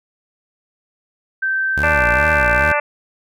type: tone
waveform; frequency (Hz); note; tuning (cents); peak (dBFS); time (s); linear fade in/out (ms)
sine; 1554; G6; -16; -16; 1.42-2.74; 10
type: tone with vibrato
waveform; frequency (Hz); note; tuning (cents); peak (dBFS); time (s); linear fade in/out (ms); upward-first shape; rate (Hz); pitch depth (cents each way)
sawtooth; 68.1; C#2; -30; -17; 1.77-2.72; 5; sine; 2.4; 270
type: harmonic tone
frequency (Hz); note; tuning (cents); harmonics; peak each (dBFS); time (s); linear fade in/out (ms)
293.7; D4; 0; 2 / 3 / 4 / 5 / 6 / 7 / 8 / 9; -20 / -22 / -23 / -24 / -25 / -25 / -26 / -27; 1.83-2.8; 5
effects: none